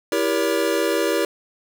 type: chord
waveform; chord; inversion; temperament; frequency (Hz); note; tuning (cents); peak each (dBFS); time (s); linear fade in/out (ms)
square; E diminished seventh; none; just; 329.6 / 395.6 / 474.7 / 569.6; E4 / G4 / Bb4 / Db5; 0 / +16 / +31 / +47; -25; 0.12-1.25; 2
effects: none